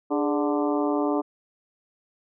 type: harmonic tone with a mistuned harmonic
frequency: 147.3 Hz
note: D3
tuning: 6 cents sharp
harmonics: 2 / 3 / 4 / 5 / 6 / 7 / 8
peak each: -24 / -28 / -30 / -32 / -34 / -35 / -36 dBFS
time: 0.1-1.22 s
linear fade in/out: 20 ms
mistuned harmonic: 3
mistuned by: -100 cents
effects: none